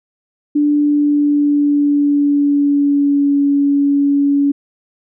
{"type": "tone with pitch glide", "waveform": "sine", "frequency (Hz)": [293.7, 283], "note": ["D4", "C#4"], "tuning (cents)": [0, 36], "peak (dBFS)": -10, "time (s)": [0.55, 4.52], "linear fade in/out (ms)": 10, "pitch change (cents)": -64, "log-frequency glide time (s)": [0.72, 3.41], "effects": []}